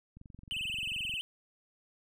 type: click train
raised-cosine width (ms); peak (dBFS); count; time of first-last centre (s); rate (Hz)
5; -38; 23; 0.17-1.139; 22.7
type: tone with vibrato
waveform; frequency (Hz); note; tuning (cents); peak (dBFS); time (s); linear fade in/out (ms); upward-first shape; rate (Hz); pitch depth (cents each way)
triangle; 2815; F7; +13; -32; 0.51-1.21; 0; sine; 19; 170
effects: none